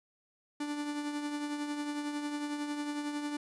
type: tone with tremolo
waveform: 45% pulse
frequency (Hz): 293.7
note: D4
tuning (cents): 0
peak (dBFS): -32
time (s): 0.6-3.37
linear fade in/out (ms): 5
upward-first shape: triangle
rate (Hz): 11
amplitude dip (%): 50
effects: resampled to 24000 Hz